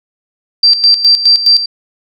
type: tone with tremolo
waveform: sine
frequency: 4699 Hz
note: D8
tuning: in tune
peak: -3 dBFS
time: 0.63-1.66 s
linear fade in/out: 5 ms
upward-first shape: square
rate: 4.8 Hz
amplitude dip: 70%
effects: none